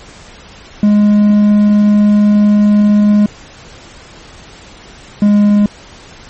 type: tone pair in turn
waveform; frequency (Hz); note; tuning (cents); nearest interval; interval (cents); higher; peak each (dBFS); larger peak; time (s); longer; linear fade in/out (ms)
triangle; 207.8 / 206.2; G#3 / G#3; +1 / -12; unison; 13; first; -3; neither; 0.83-3.26 / 5.22-5.66; first; 2
effects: pink hiss -36 dBFS RMS until 6.29 s + MP3 32 kbps